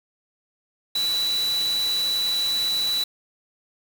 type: tone in noise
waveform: sine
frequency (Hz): 3951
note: B7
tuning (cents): 0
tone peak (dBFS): -21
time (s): 0.95-3.04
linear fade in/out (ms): 5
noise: white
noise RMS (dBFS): -33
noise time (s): 0.95-3.04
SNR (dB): +9
effects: none